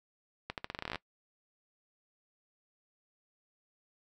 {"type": "accelerating click train", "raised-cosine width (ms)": 0.3, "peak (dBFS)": -20, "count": 14, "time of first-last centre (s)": [0.5, 0.957], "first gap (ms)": 78, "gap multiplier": 0.85, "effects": ["noise-tail reverb RT60 0.1 s tail -20 dB re dry"]}